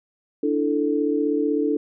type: chord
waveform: sine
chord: D suspended second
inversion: none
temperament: equal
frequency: 293.7 / 329.6 / 440 Hz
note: D4 / E4 / A4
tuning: 0 / 0 / 0 cents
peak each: -22 / -26 / -23 dBFS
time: 0.43-1.77 s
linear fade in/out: 5 ms
effects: none